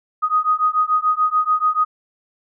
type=beating tone pair; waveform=sine; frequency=1244.5 / 1251.4 Hz; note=D#6 / D#6; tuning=0 / +10 cents; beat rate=6.9 Hz; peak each=-18 dBFS; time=0.22-1.85 s; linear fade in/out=20 ms; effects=none